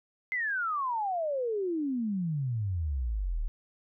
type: exponential sweep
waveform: sine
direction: down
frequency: 2093 to 34.65 Hz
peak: -28 dBFS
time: 0.32-3.48 s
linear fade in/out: 0 ms
effects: none